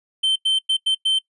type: tone bursts at uneven times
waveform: triangle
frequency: 3100 Hz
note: G7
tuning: 20 cents flat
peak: -14 dBFS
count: 5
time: 0.23-0.36 / 0.45-0.59 / 0.69-0.77 / 0.86-0.95 / 1.05-1.19 s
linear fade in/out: 10 ms
effects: noise-tail reverb RT60 0.1 s tail -21 dB re dry + resampled to 24000 Hz